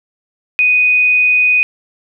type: tone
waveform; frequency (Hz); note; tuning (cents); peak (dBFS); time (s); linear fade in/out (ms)
sine; 2489; D#7; 0; -8; 0.59-1.63; 0
effects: none